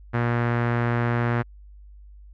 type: tone with low-pass filter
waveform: sawtooth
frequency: 119 Hz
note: A#2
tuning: 36 cents sharp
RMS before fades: -23 dBFS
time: 0.13-1.43 s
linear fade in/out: 20 ms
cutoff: 1700 Hz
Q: 2.1
effects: added 50 Hz sine -43 dBFS peak until 2.33 s